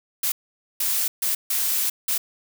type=noise bursts at uneven times; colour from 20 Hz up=blue; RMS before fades=-23 dBFS; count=5; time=0.23-0.32 / 0.8-1.08 / 1.22-1.35 / 1.5-1.9 / 2.08-2.18 s; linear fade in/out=5 ms; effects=none